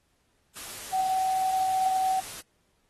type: tone in noise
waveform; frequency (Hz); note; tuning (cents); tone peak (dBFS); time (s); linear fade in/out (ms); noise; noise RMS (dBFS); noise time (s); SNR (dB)
sine; 756; F#5; +37; -23; 0.92-2.21; 20; white; -40; 0.55-2.42; +14
effects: pink hiss -71 dBFS RMS until 2.89 s + AAC 32 kbps